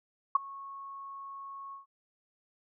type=tone with ADSR envelope; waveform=sine; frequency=1100 Hz; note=C#6; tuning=14 cents flat; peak=-17 dBFS; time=0.35-1.86 s; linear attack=5 ms; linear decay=15 ms; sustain=-24 dB; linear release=130 ms; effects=none